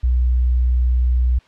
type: tone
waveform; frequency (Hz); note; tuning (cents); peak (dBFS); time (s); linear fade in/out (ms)
sine; 61.7; B1; -1; -13; 0.03-1.39; 10
effects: white hiss -52 dBFS RMS until 1.47 s + low-pass 3000 Hz 12 dB/octave